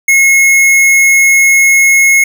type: tone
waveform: square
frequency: 2170 Hz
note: C#7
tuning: 37 cents flat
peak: -5 dBFS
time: 0.08-2.24 s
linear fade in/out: 5 ms
effects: none